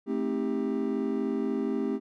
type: chord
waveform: triangle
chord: A half-diminished seventh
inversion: none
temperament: just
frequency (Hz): 220 / 264 / 316.8 / 396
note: A3 / C4 / Eb4 / G4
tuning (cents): 0 / +16 / +31 / +18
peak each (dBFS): -30 / -29 / -33 / -30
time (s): 0.06-2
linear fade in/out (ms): 50
effects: none